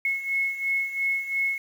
sine beating tone pair, 2182 / 2184.9 Hz, C#7 / C#7, -28 / -26 cents, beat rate 2.9 Hz, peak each -25 / -30 dBFS, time 0.05-1.58 s, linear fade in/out 2 ms, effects 8-bit

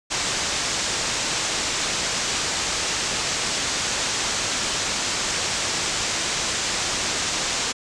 white low-pass noise, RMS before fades -25 dBFS, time 0.1-7.73 s, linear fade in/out 20 ms, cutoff 7800 Hz, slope 48 dB/octave, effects none

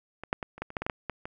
clicks, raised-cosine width 0.5 ms, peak -23 / -11 / -19 / -30 / -17 / -27 / -15 / -18 / -15 / -14 / -17 / -22 dBFS, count 12, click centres 0.236 / 0.329 / 0.428 / 0.58 / 0.62 / 0.704 / 0.768 / 0.82 / 0.865 / 0.898 / 1.097 / 1.255 s, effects none

